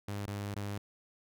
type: tone with dropouts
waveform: sawtooth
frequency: 101.6 Hz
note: G#2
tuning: 38 cents flat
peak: -32 dBFS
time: 0.08-0.78 s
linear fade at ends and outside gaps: 5 ms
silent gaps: 0.262-0.277 / 0.544-0.56 s
effects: none